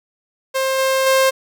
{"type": "tone with level steps", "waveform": "sawtooth", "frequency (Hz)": 530, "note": "C5", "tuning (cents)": 22, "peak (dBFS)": [-13, -11, -8], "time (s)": [0.54, 1.31], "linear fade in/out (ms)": 20, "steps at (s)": [0.78, 1.06], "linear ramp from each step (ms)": 10, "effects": []}